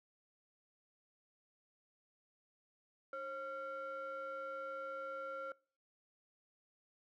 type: ring-modulated tone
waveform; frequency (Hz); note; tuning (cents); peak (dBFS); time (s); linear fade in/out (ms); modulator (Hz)
triangle; 419.4; G#4; +17; -36; 3.13-5.52; 2; 958
effects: noise-tail reverb RT60 0.4 s tail -24 dB re dry